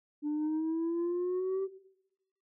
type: exponential sweep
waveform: sine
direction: up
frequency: 293.7 to 390 Hz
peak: -27 dBFS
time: 0.22-1.68 s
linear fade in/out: 50 ms
effects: noise-tail reverb RT60 0.9 s tail -17 dB re dry + tanh soft clip ceiling -28 dBFS